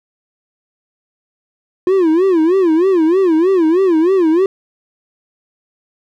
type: tone with vibrato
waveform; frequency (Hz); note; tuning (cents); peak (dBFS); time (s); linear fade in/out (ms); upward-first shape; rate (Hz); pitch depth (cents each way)
triangle; 349.2; F4; 0; -7; 1.87-4.46; 2; sine; 3.2; 190
effects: none